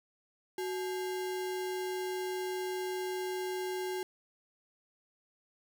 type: tone with sample-and-hold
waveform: sine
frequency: 370 Hz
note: F#4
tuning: in tune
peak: -33 dBFS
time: 0.58-4.03 s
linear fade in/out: 2 ms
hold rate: 1225 Hz
effects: none